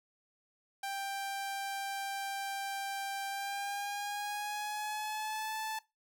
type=tone with pitch glide; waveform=sawtooth; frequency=788 to 874.3 Hz; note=G5 to A5; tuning=+9 to -11 cents; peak=-32 dBFS; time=0.83-5.79 s; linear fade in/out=5 ms; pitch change=+180 cents; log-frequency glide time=3.28-5.57 s; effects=noise-tail reverb RT60 0.2 s tail -18 dB re dry